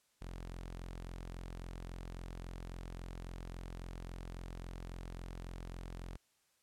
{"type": "tone", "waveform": "sawtooth", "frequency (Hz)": 43.65, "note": "F1", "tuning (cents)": 0, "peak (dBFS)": -40, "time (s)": [0.21, 6.17], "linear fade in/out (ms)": 10, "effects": ["white hiss -75 dBFS RMS until 6.62 s", "low-pass 11000 Hz 12 dB/octave"]}